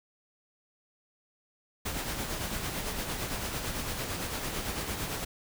pink noise with tremolo, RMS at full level -33 dBFS, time 1.85-5.25 s, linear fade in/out 10 ms, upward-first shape sine, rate 8.9 Hz, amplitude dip 40%, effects none

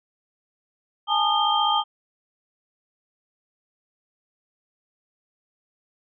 sine tone cluster, 830 / 885 / 1227 / 3167 Hz, G#5 / A5 / D#6 / G7, -1 / +10 / -25 / +17 cents, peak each -24 dBFS, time 1.07-1.84 s, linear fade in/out 50 ms, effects none

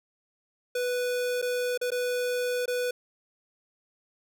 square tone with dropouts, 493.9 Hz, B4, in tune, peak -27 dBFS, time 0.75-2.91 s, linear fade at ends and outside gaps 5 ms, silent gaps 1.417-1.424 / 1.776-1.813 / 1.905-1.917 / 2.658-2.678 s, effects none

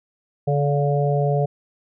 harmonic tone with a mistuned harmonic, 143.9 Hz, D3, 35 cents flat, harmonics 1 / 3 / 4 / 5, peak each -19 / -24 / -25 / -26 dBFS, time 0.47-1.46 s, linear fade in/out 10 ms, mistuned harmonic 5, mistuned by -26 cents, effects none

